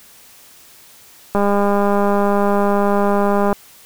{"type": "click train", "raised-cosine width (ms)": 1, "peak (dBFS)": -4, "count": 441, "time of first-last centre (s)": [1.35, 3.528], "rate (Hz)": 202, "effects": ["white hiss -45 dBFS RMS until 3.85 s"]}